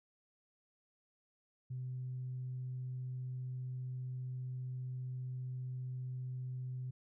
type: tone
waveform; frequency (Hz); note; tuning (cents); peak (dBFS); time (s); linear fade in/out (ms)
sine; 127.5; C3; -44; -38; 1.7-6.91; 10
effects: tanh soft clip ceiling -34 dBFS